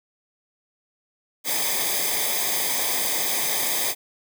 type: noise with comb filter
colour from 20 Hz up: white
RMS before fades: -24 dBFS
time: 1.44-3.95 s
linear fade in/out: 50 ms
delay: 0.71 ms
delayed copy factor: -0.8
effects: none